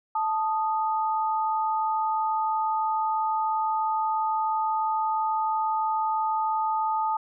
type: tone pair together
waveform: sine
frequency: 877 / 1240.3 Hz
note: A5 / D#6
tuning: -6 / -6 cents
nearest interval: tritone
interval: 600 cents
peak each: -24 / -29 dBFS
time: 0.15-7.17 s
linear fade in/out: 5 ms
effects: none